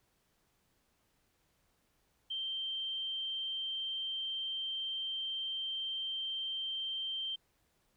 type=tone; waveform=sine; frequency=3139 Hz; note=G7; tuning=2 cents sharp; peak=-35 dBFS; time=2.3-7.36 s; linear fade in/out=10 ms; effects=pink hiss -75 dBFS RMS until 7.96 s